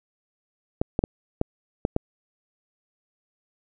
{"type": "clicks", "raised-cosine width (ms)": 2, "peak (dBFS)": -8, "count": 6, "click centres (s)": [0.815, 0.991, 1.039, 1.414, 1.851, 1.964], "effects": []}